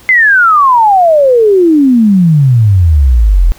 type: exponential sweep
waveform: sine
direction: down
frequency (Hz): 2093 to 39.3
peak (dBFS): -3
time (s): 0.09-3.52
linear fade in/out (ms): 0
effects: pink hiss -39 dBFS RMS until 3.58 s